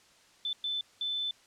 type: tone bursts at uneven times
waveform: sine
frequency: 3520 Hz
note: A7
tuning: in tune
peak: -30 dBFS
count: 3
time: 0.45-0.53 / 0.64-0.81 / 1.01-1.31 s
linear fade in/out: 2 ms
effects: white hiss -61 dBFS RMS until 1.46 s + low-pass 7000 Hz 12 dB/octave